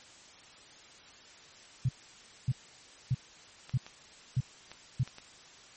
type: tone bursts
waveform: sine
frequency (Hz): 127.5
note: C3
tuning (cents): -44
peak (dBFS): -24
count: 6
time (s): 1.85-5.034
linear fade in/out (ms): 5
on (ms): 39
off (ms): 590
type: clicks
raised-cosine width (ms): 0.2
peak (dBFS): -28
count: 5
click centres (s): 3.695 / 3.865 / 4.716 / 5.076 / 5.184
effects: white hiss -54 dBFS RMS until 5.76 s + MP3 32 kbps